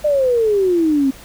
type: exponential sweep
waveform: sine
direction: down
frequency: 610 to 261.6 Hz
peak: -12 dBFS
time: 0.04-1.11 s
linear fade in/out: 10 ms
effects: added 52 Hz sine -45 dBFS peak until 1.24 s + pink hiss -40 dBFS RMS until 1.24 s